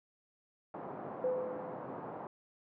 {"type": "band-pass noise", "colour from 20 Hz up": "white", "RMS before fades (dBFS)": -44, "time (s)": [0.74, 2.27], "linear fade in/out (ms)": 2, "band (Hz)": [140, 980], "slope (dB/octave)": 24}
{"type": "tone with exponential decay", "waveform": "sine", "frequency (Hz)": 508, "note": "B4", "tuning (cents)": 49, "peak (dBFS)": -28, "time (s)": [1.24, 2.26], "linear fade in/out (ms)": 1, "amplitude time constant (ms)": 220}
{"effects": []}